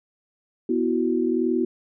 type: chord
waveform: sine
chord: B suspended fourth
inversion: none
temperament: just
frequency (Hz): 246.9 / 329.3 / 370.4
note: B3 / E4 / F#4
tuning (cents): 0 / -2 / +2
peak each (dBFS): -24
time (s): 0.69-1.65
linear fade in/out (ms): 5
effects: none